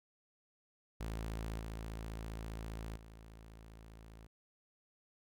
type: tone with level steps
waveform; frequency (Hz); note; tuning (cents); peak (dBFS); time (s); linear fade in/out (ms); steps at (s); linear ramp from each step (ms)
sawtooth; 55; A1; 0; -35 / -38 / -49; 1-4.27; 10; 1.59 / 2.96; 5
effects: none